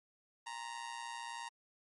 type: tone with amplitude modulation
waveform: sawtooth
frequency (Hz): 932.3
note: A#5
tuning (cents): 0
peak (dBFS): -35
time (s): 0.46-1.49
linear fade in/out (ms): 10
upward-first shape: sine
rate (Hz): 121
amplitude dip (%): 75
effects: MP3 48 kbps